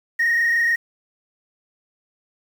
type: tone with frequency modulation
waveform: sine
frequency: 1864.7 Hz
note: A#6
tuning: in tune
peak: -14 dBFS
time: 0.19-0.76 s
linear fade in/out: 10 ms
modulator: 26.6 Hz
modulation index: 1.2
effects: tanh soft clip ceiling -14 dBFS + 7-bit